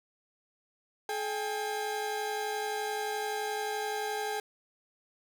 30% pulse tone pair together, 426.3 / 801 Hz, G#4 / G5, +45 / +37 cents, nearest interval major seventh, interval 1092 cents, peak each -32 / -32 dBFS, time 1.09-4.4 s, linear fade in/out 2 ms, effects none

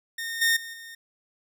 sawtooth tone with level steps, 1834 Hz, A#6, 29 cents flat, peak -27 / -16 / -33 / -37 dBFS, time 0.18-0.95 s, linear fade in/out 5 ms, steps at 0.41 / 0.56 / 0.73 s, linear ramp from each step 10 ms, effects none

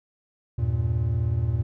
triangle chord, E diminished, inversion none, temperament equal with one note detuned, 80.34 / 98 / 116.54 Hz, E2 / G2 / Bb2, -44 / 0 / 0 cents, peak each -25 / -27 / -22 dBFS, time 0.58-1.63 s, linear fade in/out 10 ms, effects none

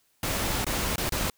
pink noise with dropouts, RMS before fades -28 dBFS, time 0.23-1.3 s, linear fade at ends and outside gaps 2 ms, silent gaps 0.645-0.666 / 0.959-0.98 / 1.094-1.121 s, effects white hiss -68 dBFS RMS until 1.37 s

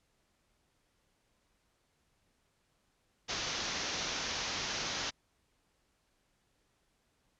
white low-pass noise, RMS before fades -37 dBFS, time 3.28-5.11 s, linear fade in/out 20 ms, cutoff 6500 Hz, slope 96 dB/octave, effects pink hiss -75 dBFS RMS until 7.39 s + low-pass 10000 Hz 12 dB/octave

